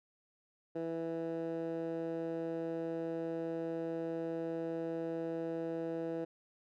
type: tone with band-pass filter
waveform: 15% pulse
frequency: 164.81 Hz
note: E3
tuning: in tune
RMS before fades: -38 dBFS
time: 0.75-6.25 s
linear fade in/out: 10 ms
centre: 430 Hz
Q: 1.7
effects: none